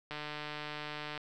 click train, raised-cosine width 0.3 ms, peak -24 dBFS, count 161, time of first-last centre 0.11-1.177 s, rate 150 Hz, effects none

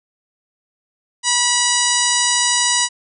harmonic tone with a mistuned harmonic, 973 Hz, B5, 26 cents flat, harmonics 1 / 2 / 3 / 4 / 5 / 6 / 7 / 8 / 9, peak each -23 / -23 / -23 / -23 / -23 / -23 / -23 / -23 / -23 dBFS, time 1.23-2.89 s, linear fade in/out 50 ms, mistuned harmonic 8, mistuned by +31 cents, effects none

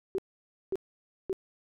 sine tone bursts, 382.1 Hz, G4, 44 cents flat, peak -27 dBFS, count 3, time 0.15-1.329 s, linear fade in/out 0 ms, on 33 ms, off 540 ms, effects none

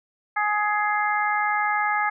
harmonic tone, 418.6 Hz, G#4, 14 cents sharp, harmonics 2 / 3 / 4 / 5, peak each -24 / -26 / -27 / -28 dBFS, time 0.36-2.1 s, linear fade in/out 10 ms, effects none

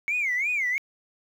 sine tone with vibrato, 2202 Hz, C#7, 12 cents flat, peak -22 dBFS, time 0.08-0.78 s, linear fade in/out 0 ms, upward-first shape sine, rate 2.9 Hz, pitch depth 210 cents each way, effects tanh soft clip ceiling -19 dBFS + 9-bit

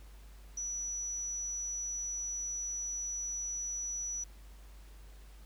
sine tone, 5900 Hz, F#8, 6 cents flat, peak -35 dBFS, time 0.57-4.24 s, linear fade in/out 5 ms, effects added 50 Hz sine -50 dBFS peak until 5.45 s + pink hiss -62 dBFS RMS until 5.45 s

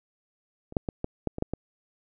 clicks, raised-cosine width 2 ms, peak -28 / -10 / -16 / -15 / -13 / -20 / -12 / -16 dBFS, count 8, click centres 0.724 / 0.768 / 0.888 / 1.044 / 1.273 / 1.384 / 1.424 / 1.536 s, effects none

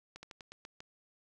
slowing click train, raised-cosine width 0.2 ms, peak -30 dBFS, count 7, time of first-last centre 0.16-0.804 s, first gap 70 ms, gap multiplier 1.17, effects none

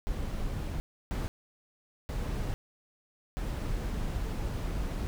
brown noise bursts at uneven times, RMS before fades -33 dBFS, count 4, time 0.07-0.8 / 1.11-1.28 / 2.09-2.54 / 3.37-5.07 s, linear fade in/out 0 ms, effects none

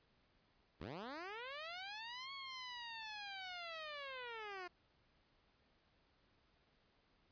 10% pulse linear two-way sweep, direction up then down, 61.1 to 1109 to 347.5 Hz, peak -38 dBFS, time 0.8-4.68 s, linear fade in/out 10 ms, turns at 2.33 s, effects pink hiss -75 dBFS RMS until 7.31 s + resampled to 11025 Hz

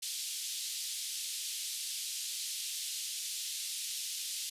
pink band-pass noise, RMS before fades -39 dBFS, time 0.02-4.5 s, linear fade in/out 10 ms, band 3300 to 12000 Hz, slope 24 dB/octave, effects resampled to 32000 Hz

